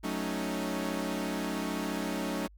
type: chord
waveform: sawtooth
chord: D# half-diminished seventh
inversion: first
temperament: equal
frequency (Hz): 185 / 220 / 277.2 / 311.1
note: F#3 / A3 / C#4 / D#4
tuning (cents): 0 / 0 / 0 / 0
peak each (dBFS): -33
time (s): 0.03-2.48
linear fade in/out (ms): 20
effects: added 50 Hz sine -52 dBFS peak until 2.57 s